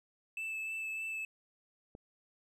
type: tone with vibrato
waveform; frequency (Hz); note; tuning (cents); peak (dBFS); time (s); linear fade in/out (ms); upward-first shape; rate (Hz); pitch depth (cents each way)
triangle; 2630; E7; -5; -35; 0.37-1.25; 2; triangle; 3.3; 15
type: click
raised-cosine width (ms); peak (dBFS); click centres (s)
2; -35; 1.951
effects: none